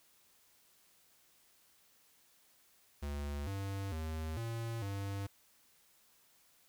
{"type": "tone with pitch steps", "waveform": "square", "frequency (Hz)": [72, 98.2, 79.2, 115, 99.1], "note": ["D2", "G2", "D#2", "A#2", "G2"], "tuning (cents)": [-34, 4, 31, -23, 19], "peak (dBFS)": -38, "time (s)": [3.02, 5.27], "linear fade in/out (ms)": 10, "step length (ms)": 450, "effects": ["white hiss -68 dBFS RMS until 6.68 s"]}